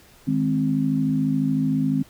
sine chord, Ab major, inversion second, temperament equal, 155.56 / 207.7 / 261.6 Hz, Eb3 / Ab3 / C4, 0 / 0 / 0 cents, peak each -24 / -26 / -21 dBFS, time 0.27-2.03 s, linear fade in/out 10 ms, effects pink hiss -52 dBFS RMS until 2.09 s

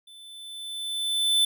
square tone with level ramp, 3520 Hz, A7, in tune, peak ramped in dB -47 to -18 dBFS, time 0.07-1.45 s, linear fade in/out 5 ms, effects none

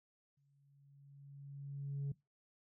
sine tone with exponential growth, 140.3 Hz, C#3, 21 cents sharp, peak -33 dBFS, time 0.37-2.12 s, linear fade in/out 5 ms, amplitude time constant 380 ms, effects noise-tail reverb RT60 0.2 s tail -21 dB re dry + tanh soft clip ceiling -35 dBFS

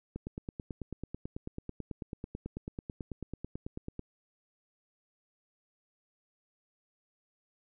click train, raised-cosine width 3 ms, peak -25 dBFS, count 36, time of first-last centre 0.16-3.994 s, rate 9.13 Hz, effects none

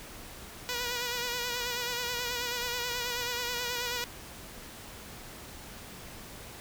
5% pulse tone with vibrato, 486.2 Hz, B4, 27 cents flat, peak -20 dBFS, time 0.69-4.04 s, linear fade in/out 0 ms, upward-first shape sine, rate 9.3 Hz, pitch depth 41 cents each way, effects pink hiss -46 dBFS RMS until 6.6 s

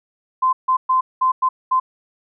sine tone bursts at uneven times, 1034 Hz, C6, 21 cents flat, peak -13 dBFS, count 6, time 0.42-0.53 / 0.68-0.77 / 0.89-1.01 / 1.21-1.32 / 1.42-1.49 / 1.71-1.8 s, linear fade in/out 10 ms, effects none

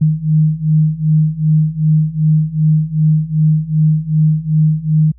sine beating tone pair, 153.7 / 156.3 Hz, D#3 / D#3, -21 / +8 cents, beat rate 2.6 Hz, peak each -14 / -12 dBFS, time 0.01-5.12 s, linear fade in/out 10 ms, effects added 60 Hz sine -40 dBFS peak until 5.18 s

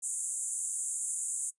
white band-pass noise, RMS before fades -35 dBFS, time 0.02-1.51 s, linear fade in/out 20 ms, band 6900 to 10000 Hz, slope 96 dB/octave, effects noise-tail reverb RT60 0.1 s tail -18 dB re dry + resampled to 24000 Hz

